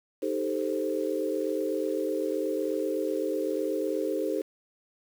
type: chord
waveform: sine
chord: A half-diminished seventh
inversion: second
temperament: equal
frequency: 311.1 / 392 / 440 / 523.3 Hz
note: Eb4 / G4 / A4 / C5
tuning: 0 / 0 / 0 / 0 cents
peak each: -32 dBFS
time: 0.22-4.42 s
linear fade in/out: 10 ms
effects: 8-bit